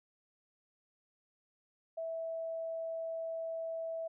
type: tone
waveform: sine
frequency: 655 Hz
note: E5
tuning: 11 cents flat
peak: -36 dBFS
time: 1.97-4.08 s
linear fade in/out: 10 ms
effects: none